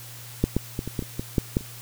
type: clicks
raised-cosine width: 3 ms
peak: -6 / -8 / -14 / -18 / -13 / -20 / -15 / -7 / -8 / -28 dBFS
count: 10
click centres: 0.44 / 0.566 / 0.791 / 0.876 / 0.992 / 1.024 / 1.195 / 1.382 / 1.569 / 1.609 s
effects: added 118 Hz sine -43 dBFS peak until 1.81 s + white hiss -43 dBFS RMS until 1.81 s